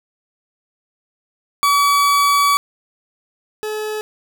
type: tone pair in turn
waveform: 40% pulse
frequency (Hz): 1141 / 428.1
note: C#6 / A4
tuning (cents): +50 / -47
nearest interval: octave + perfect fourth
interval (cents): 1697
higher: first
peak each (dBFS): -11 / -21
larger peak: first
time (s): 1.63-2.57 / 3.63-4.01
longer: first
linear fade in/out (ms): 0
effects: none